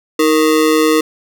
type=ring-modulated tone; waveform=square; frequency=390.3 Hz; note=G4; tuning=8 cents flat; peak=-7 dBFS; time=0.19-1.01 s; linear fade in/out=5 ms; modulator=74.8 Hz; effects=none